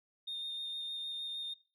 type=tone with vibrato; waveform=sine; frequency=3658 Hz; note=A#7; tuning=33 cents flat; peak=-36 dBFS; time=0.27-1.54 s; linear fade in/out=10 ms; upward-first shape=square; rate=6.5 Hz; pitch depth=9 cents each way; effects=noise-tail reverb RT60 0.3 s tail -17 dB re dry + tanh soft clip ceiling -35 dBFS